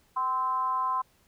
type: tone with frequency modulation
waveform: sine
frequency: 1035 Hz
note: C6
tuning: 19 cents flat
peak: -25 dBFS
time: 0.16-1.02 s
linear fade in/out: 10 ms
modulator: 270 Hz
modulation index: 0.51
effects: pink hiss -65 dBFS RMS until 1.27 s